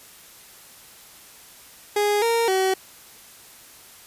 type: tone with pitch steps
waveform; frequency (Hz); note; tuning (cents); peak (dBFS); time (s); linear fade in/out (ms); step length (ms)
30% pulse; 413.4 / 462.9 / 379.2; G#4 / A#4 / F#4; -8 / -12 / +43; -16; 1.96-2.74; 5; 260
effects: white hiss -47 dBFS RMS until 4.06 s + resampled to 32000 Hz